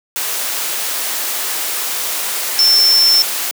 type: tone in noise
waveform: sine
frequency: 5360 Hz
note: E8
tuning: 28 cents sharp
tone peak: -8 dBFS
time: 2.59-3.22 s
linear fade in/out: 0 ms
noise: white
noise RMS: -20 dBFS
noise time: 0.16-3.51 s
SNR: +9 dB
effects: high-pass 400 Hz 12 dB/octave